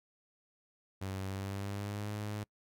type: tone with pitch glide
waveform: sawtooth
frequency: 96 to 104.69 Hz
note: G2 to G#2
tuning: -36 to +14 cents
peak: -33 dBFS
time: 1.01-2.44 s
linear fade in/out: 10 ms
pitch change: +150 cents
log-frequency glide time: 1.26-2.13 s
effects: noise-tail reverb RT60 0.1 s tail -26 dB re dry